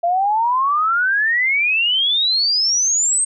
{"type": "exponential sweep", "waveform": "sine", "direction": "up", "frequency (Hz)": [674, 8500], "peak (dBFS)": -14, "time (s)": [0.03, 3.25], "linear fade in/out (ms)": 10, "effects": []}